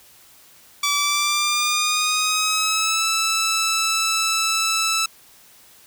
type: tone with pitch glide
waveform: 10% pulse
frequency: 1153 to 1316.8 Hz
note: D6 to E6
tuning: -32 to -2 cents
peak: -10 dBFS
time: 0.83-5.06 s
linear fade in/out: 5 ms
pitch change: +230 cents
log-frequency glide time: 0.94-3.05 s
effects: white hiss -50 dBFS RMS until 5.86 s